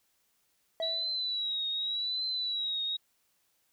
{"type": "tone with exponential decay", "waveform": "triangle", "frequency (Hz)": 653, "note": "E5", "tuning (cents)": -17, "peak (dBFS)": -28, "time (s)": [0.8, 1.25], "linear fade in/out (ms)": 1, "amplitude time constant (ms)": 97}
{"type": "tone with vibrato", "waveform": "sine", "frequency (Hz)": 3899, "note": "B7", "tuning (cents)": -23, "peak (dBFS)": -30, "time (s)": [0.82, 2.97], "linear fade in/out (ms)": 10, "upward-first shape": "triangle", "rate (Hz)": 0.87, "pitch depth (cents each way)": 83}
{"effects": ["white hiss -73 dBFS RMS until 3.72 s"]}